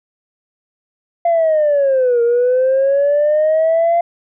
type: linear two-way sweep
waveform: sine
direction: down then up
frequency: 690 to 466.2 to 690 Hz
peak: -9 dBFS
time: 1.25-4.01 s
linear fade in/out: 5 ms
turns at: 2.22 s
effects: tanh soft clip ceiling -8 dBFS